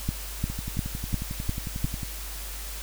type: two click trains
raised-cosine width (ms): 5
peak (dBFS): -20 / -13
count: 18 / 6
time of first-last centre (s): 0.5-2.032 / 0.09-1.844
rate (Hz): 11.1 / 2.85
effects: added 50 Hz sine -36 dBFS peak until 2.82 s + white hiss -39 dBFS RMS until 2.82 s